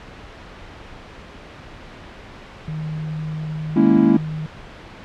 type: tone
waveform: sine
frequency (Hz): 155.56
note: D#3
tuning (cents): 0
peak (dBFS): -24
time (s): 2.68-4.46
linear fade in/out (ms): 0
type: chord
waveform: triangle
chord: A# half-diminished seventh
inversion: third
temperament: equal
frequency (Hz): 207.7 / 233.1 / 277.2 / 329.6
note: G#3 / A#3 / C#4 / E4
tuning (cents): 0 / 0 / 0 / 0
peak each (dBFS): -15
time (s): 3.76-4.17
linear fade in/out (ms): 5
effects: pink hiss -39 dBFS RMS until 5.04 s + low-pass 3000 Hz 12 dB/octave

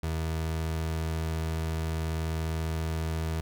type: tone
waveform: 30% pulse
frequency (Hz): 80.5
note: E2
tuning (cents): -41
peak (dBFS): -26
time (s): 0.03-3.41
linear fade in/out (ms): 5
effects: none

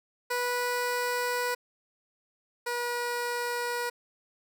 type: tone pair in turn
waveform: 15% pulse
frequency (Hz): 490.3 / 482.2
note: B4 / B4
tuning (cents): -13 / -41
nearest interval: unison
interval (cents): 28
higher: first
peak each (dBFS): -21 / -23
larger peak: first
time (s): 0.3-1.55 / 2.66-3.9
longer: first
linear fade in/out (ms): 10
effects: none

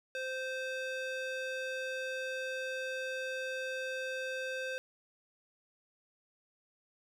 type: tone with band-pass filter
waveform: square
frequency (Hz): 520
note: C5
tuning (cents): -11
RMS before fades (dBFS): -38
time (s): 0.15-4.78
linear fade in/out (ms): 0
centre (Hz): 1900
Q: 0.75
effects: none

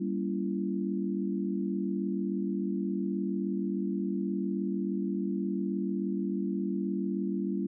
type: chord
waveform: sine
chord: G diminished seventh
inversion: none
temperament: just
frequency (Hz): 196 / 235.2 / 282.2 / 338.7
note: G3 / Bb3 / Db4 / Fb4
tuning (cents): 0 / +16 / +31 / +47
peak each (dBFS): -31 / -37 / -36 / -35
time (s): 0-7.67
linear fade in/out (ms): 10
effects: none

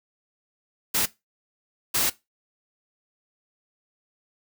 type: noise bursts at uneven times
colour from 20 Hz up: white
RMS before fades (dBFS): -23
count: 2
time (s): 0.94-1.06 / 1.94-2.1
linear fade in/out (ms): 10
effects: noise-tail reverb RT60 0.2 s tail -18 dB re dry

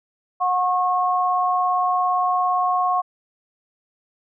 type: tone pair together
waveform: sine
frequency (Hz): 727.5 / 1090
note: F#5 / C#6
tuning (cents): -29 / -29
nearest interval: perfect fifth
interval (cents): 700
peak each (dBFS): -20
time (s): 0.4-3.02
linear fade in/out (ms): 20
effects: none

